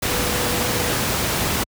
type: tone in noise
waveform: sine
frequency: 489.9 Hz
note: B4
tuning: 14 cents flat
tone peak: -29 dBFS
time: 0.08-0.91 s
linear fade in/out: 10 ms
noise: pink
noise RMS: -21 dBFS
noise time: 0.02-1.64 s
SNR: -11 dB
effects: high-pass 60 Hz 12 dB/octave